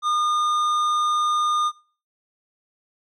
triangle tone with tanh clipping, 1216 Hz, D#6, 40 cents flat, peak -21 dBFS, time 0.02-1.72 s, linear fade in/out 50 ms, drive 15 dB, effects noise-tail reverb RT60 0.4 s tail -19 dB re dry

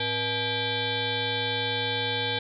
sine tone with frequency modulation, 1973 Hz, B6, 2 cents flat, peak -25 dBFS, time 0-2.39 s, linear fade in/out 5 ms, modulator 373 Hz, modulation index 5.2, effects none

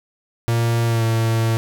45% pulse tone with pitch glide, 116.54 to 113.55 Hz, A#2 to A#2, 0 to -45 cents, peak -16 dBFS, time 0.48-1.57 s, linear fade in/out 0 ms, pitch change -45 cents, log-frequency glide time 0.86-1.03 s, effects none

